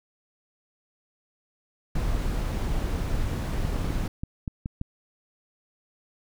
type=noise; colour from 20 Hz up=brown; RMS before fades=-27 dBFS; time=1.95-4.08 s; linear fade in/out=5 ms
type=clicks; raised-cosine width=5 ms; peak=-18 dBFS; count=9; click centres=3.651 / 3.759 / 3.844 / 3.905 / 4.038 / 4.235 / 4.478 / 4.659 / 4.814 s
effects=none